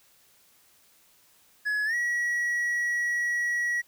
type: tone with pitch glide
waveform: triangle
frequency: 1692 to 1921.3 Hz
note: G#6 to B6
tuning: +32 to -48 cents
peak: -23 dBFS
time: 1.65-3.82 s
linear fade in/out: 20 ms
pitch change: +220 cents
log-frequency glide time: 1.85-1.95 s
effects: white hiss -61 dBFS RMS until 3.87 s